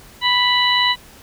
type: harmonic tone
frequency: 987.8 Hz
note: B5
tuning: in tune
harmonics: 1 / 2 / 3 / 4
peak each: -19 / -19 / -19 / -19 dBFS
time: 0.21-0.96 s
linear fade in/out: 50 ms
effects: pink hiss -44 dBFS RMS until 1.22 s